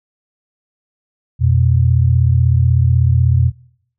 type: tone pair together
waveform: sine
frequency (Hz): 87.09 / 123.3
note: F2 / B2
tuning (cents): -4 / -2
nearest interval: tritone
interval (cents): 602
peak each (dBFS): -12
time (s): 1.39-3.52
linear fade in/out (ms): 50
effects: noise-tail reverb RT60 0.7 s tail -23 dB re dry